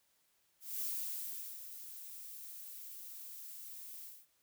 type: noise with ADSR envelope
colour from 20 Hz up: violet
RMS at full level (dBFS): -38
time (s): 0.6-4.27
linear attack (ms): 210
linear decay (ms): 780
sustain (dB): -11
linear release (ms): 230
effects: white hiss -75 dBFS RMS until 4.42 s